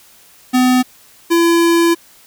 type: tone pair in turn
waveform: square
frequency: 252.9 / 337.6 Hz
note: B3 / E4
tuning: +41 / +41 cents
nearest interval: perfect fourth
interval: 500 cents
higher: second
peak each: -10 dBFS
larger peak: neither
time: 0.53-0.83 / 1.3-1.95 s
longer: second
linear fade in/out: 20 ms
effects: white hiss -46 dBFS RMS until 2.26 s